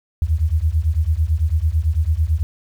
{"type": "beating tone pair", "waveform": "sine", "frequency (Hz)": [74.7, 83.7], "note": ["D2", "E2"], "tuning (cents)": [30, 27], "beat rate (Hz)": 9, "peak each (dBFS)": -18, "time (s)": [0.22, 2.43], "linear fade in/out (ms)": 0, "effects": ["8-bit"]}